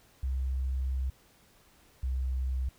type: tone pair in turn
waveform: sine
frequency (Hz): 65.4 / 64.54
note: C2 / C2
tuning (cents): 0 / -23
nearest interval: unison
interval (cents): 23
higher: first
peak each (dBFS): -28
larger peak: neither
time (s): 0.23-1.1 / 2.03-2.69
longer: first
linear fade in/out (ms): 5
effects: pink hiss -62 dBFS RMS until 2.78 s